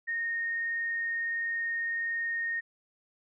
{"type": "tone with frequency modulation", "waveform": "sine", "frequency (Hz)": 1849, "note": "A#6", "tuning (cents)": -15, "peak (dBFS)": -29, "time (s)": [0.07, 2.61], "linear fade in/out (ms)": 20, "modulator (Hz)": 21.5, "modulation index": 0.32, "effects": []}